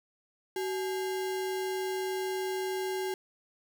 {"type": "tone with sample-and-hold", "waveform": "sine", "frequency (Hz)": 376.6, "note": "F#4", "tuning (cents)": 31, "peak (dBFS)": -30, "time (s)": [0.56, 3.14], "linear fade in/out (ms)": 2, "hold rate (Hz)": 1225, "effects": []}